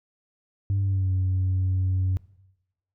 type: tone with pitch glide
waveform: sine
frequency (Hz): 98.5 to 93.24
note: G2 to F#2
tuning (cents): +9 to +14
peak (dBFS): -19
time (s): 0.7-2.17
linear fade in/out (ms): 0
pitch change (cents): -95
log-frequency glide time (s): 0.81-1.12
effects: noise-tail reverb RT60 0.9 s tail -21 dB re dry + tanh soft clip ceiling -19 dBFS